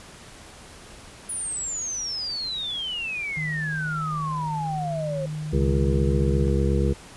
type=exponential sweep; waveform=sine; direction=down; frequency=9860 to 525 Hz; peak=-27 dBFS; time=1.29-5.26 s; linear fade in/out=5 ms
type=tone with pitch glide; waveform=sine; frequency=154.9 to 151.98 Hz; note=D#3 to D#3; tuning=-7 to -40 cents; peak=-28 dBFS; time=3.37-6.48 s; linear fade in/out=0 ms; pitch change=-33 cents; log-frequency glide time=4.85-5.74 s
type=harmonic tone; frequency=68.4 Hz; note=C#2; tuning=23 cents flat; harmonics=1 / 2 / 3 / 5 / 6 / 7; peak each=-22 / -25 / -27 / -29 / -30 / -30 dBFS; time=5.52-6.94 s; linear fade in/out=20 ms
effects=pink hiss -45 dBFS RMS until 7.16 s + resampled to 24000 Hz